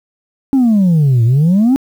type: exponential two-way sweep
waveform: sine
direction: down then up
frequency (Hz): 279 to 111.8 to 279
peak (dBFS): -5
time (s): 0.53-1.76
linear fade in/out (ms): 0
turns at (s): 1.24
effects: tanh soft clip ceiling -6 dBFS + 7-bit